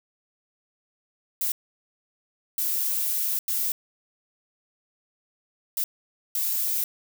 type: noise bursts at uneven times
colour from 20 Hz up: violet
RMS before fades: -26 dBFS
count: 5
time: 1.41-1.52 / 2.58-3.39 / 3.48-3.72 / 5.77-5.84 / 6.35-6.84 s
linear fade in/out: 2 ms
effects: none